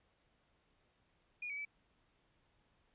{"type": "tone with pitch steps", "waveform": "sine", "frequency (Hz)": [2441, 2272, 2304], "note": ["D#7", "C#7", "D7"], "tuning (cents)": [-34, 42, -34], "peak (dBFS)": -40, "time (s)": [1.42, 1.651], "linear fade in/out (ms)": 5, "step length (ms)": 77, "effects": ["pink hiss -75 dBFS RMS until 2.94 s", "resampled to 8000 Hz"]}